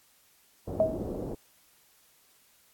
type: low-pass noise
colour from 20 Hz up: white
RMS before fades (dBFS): -35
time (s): 0.67-1.35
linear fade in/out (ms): 10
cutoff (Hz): 510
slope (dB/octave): 24
type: tone with exponential decay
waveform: sine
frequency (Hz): 638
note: D#5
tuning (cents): +43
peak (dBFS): -17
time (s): 0.8-1.06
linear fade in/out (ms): 1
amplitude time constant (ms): 55
effects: white hiss -63 dBFS RMS until 2.73 s + AAC 64 kbps